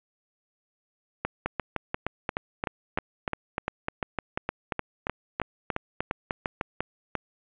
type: two click trains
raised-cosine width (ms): 0.5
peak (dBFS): -12 / -12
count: 18 / 18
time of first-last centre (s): 1.46-6.612 / 1.25-7.153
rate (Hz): 3.3 / 2.88
effects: resampled to 8000 Hz + 8-bit